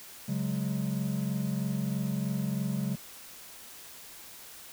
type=chord; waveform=triangle; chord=C# suspended fourth; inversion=none; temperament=just; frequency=138.59 / 184.79 / 207.9 Hz; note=C#3 / F#3 / G#3; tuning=0 / -2 / +2 cents; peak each=-31 dBFS; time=0.28-2.96 s; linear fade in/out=10 ms; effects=white hiss -48 dBFS RMS until 4.72 s